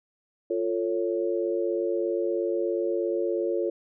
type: chord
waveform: sine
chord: F augmented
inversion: none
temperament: equal with one note detuned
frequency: 349.2 / 446.1 / 554.4 Hz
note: F4 / A4 / C#5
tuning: 0 / +24 / 0 cents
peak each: -27 / -29 / -30 dBFS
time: 0.5-3.7 s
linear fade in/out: 5 ms
effects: none